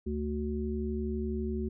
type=harmonic tone; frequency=74 Hz; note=D2; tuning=14 cents sharp; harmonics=1 / 3 / 5; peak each=-34 / -34 / -36 dBFS; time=0.06-1.69 s; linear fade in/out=10 ms; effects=none